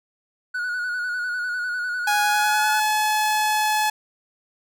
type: tone with vibrato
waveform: triangle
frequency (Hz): 1466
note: F#6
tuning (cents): -16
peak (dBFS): -22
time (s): 0.54-2.8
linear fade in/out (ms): 10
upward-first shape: square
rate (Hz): 10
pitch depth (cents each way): 32
type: tone with pitch glide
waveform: sawtooth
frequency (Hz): 830.6 to 854.9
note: G#5 to G#5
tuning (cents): 0 to +50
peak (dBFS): -15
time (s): 2.07-3.9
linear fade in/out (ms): 5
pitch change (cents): +50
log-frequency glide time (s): 2.24-2.7
effects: none